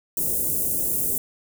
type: band-stop noise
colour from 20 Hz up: white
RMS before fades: -24 dBFS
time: 0.17-1.18 s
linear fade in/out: 2 ms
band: 510 to 8700 Hz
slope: 24 dB/octave
effects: none